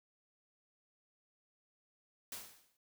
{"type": "noise with exponential decay", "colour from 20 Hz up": "white", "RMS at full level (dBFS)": -42, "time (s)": [2.32, 2.77], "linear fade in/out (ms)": 2, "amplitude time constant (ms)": 97, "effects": []}